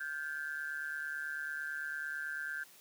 sine tone with amplitude modulation, 1568 Hz, G6, in tune, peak -33 dBFS, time 0-2.64 s, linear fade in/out 10 ms, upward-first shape sine, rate 149 Hz, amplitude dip 85%, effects white hiss -59 dBFS RMS until 2.8 s + high-pass 150 Hz 12 dB/octave

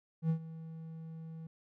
triangle tone with ADSR envelope, 161.8 Hz, E3, 32 cents flat, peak -24 dBFS, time 0.22-1.47 s, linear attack 76 ms, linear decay 89 ms, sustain -17 dB, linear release 4 ms, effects none

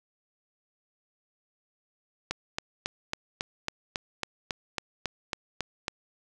click train, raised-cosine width 0.2 ms, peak -12 dBFS, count 14, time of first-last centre 2.31-5.881 s, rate 3.64 Hz, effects none

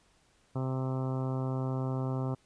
harmonic tone, 130.81 Hz, C3, in tune, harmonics 1 / 2 / 3 / 4 / 5 / 6 / 7 / 8 / 9 / 10, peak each -31 / -37 / -41 / -43 / -45 / -47 / -48 / -49 / -50 / -51 dBFS, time 0.55-2.35 s, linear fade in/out 10 ms, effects pink hiss -67 dBFS RMS until 2.45 s + resampled to 22050 Hz

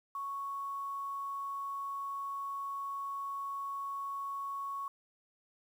sine tone with quantisation, 1108.7 Hz, C#6, in tune, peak -36 dBFS, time 0.15-4.88 s, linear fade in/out 2 ms, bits 10, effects none

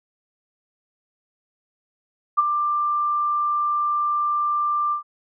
sine tone with ADSR envelope, 1185 Hz, D6, 15 cents sharp, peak -11 dBFS, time 2.37-5.03 s, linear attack 19 ms, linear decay 25 ms, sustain -8 dB, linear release 110 ms, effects none

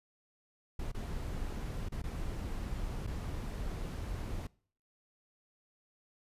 brown noise with dropouts, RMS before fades -38 dBFS, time 0.79-4.47 s, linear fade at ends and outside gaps 5 ms, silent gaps 0.918-0.945 / 1.887-1.92 / 2.02-2.038 / 3.067-3.073 s, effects noise-tail reverb RT60 0.5 s tail -23 dB re dry + resampled to 32000 Hz

